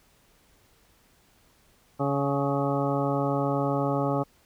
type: harmonic tone with a mistuned harmonic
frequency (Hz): 140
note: C#3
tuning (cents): +18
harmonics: 1 / 2 / 3 / 4 / 5 / 6 / 8 / 9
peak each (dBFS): -29 / -29 / -32 / -30 / -34 / -33 / -36 / -36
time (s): 1.99-4.24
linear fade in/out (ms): 20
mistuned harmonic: 8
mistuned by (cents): -19
effects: pink hiss -62 dBFS RMS until 4.45 s